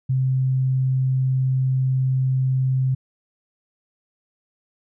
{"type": "tone", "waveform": "sine", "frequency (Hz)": 130.81, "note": "C3", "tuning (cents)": 0, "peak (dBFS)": -17, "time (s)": [0.09, 2.95], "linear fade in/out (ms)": 10, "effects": []}